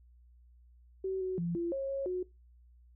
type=tone with pitch steps; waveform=sine; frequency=380.6 / 372.5 / 170.9 / 341.6 / 543 / 547 / 364.8 Hz; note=F#4 / F#4 / F3 / F4 / C#5 / C#5 / F#4; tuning=+49 / +12 / -37 / -38 / -36 / -23 / -24 cents; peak=-31 dBFS; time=1.04-2.23 s; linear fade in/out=5 ms; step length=170 ms; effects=noise-tail reverb RT60 0.2 s tail -19 dB re dry + added 60 Hz sine -57 dBFS peak until 2.95 s